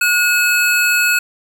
square tone pair together, 1447 / 2578 Hz, F#6 / E7, -39 / -39 cents, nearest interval minor seventh, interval 1000 cents, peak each -15 / -16 dBFS, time 0.01-1.19 s, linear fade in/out 5 ms, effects none

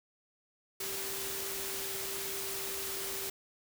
sine tone in noise, 390 Hz, G4, 9 cents flat, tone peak -44 dBFS, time 0.8-3.3 s, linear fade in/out 5 ms, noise white, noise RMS -38 dBFS, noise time 0.8-3.3 s, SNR -9 dB, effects none

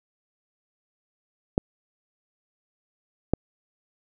clicks, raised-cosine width 2 ms, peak -6 dBFS, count 2, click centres 1.579 / 3.336 s, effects none

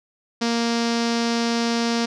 sawtooth tone with low-pass filter, 233.2 Hz, A#3, 1 cent sharp, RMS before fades -22 dBFS, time 0.41-2.06 s, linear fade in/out 10 ms, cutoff 5300 Hz, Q 3.1, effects none

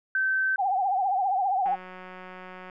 sine tone, 1544 Hz, G6, 27 cents flat, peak -22 dBFS, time 0.15-0.56 s, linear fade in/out 2 ms
sine tone with vibrato, 770 Hz, G5, 31 cents flat, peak -22 dBFS, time 0.58-1.76 s, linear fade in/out 20 ms, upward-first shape triangle, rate 15 Hz, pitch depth 120 cents each way
click train, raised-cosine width 0.5 ms, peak -28 dBFS, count 192, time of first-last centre 1.66-2.698 s, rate 184 Hz
effects none

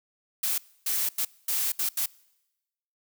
blue noise bursts at uneven times, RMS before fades -27 dBFS, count 6, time 0.43-0.58 / 0.86-1.09 / 1.18-1.25 / 1.48-1.72 / 1.79-1.89 / 1.97-2.06 s, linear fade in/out 5 ms, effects noise-tail reverb RT60 1.0 s tail -24 dB re dry

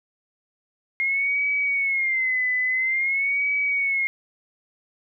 sine tone with vibrato, 2136 Hz, C7, 35 cents sharp, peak -20 dBFS, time 1-4.07 s, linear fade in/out 0 ms, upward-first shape sine, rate 0.49 Hz, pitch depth 110 cents each way, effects none

